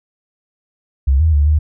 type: tone with pitch steps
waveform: sine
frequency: 67.5 / 80.2 / 72.8 / 76.2 Hz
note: C#2 / E2 / D2 / D#2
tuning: -45 / -47 / -15 / -36 cents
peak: -9 dBFS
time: 1.07-1.59 s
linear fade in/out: 10 ms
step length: 130 ms
effects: none